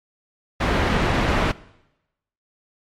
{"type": "low-pass noise", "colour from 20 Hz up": "pink", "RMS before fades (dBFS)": -20, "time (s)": [0.6, 1.52], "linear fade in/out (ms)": 10, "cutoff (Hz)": 2400, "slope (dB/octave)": 12, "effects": ["noise-tail reverb RT60 0.9 s tail -20 dB re dry", "MP3 64 kbps"]}